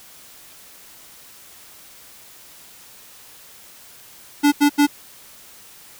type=tone bursts; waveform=square; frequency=290 Hz; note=D4; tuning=22 cents flat; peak=-12 dBFS; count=3; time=4.43-4.87 s; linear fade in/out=20 ms; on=92 ms; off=82 ms; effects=white hiss -45 dBFS RMS until 5.99 s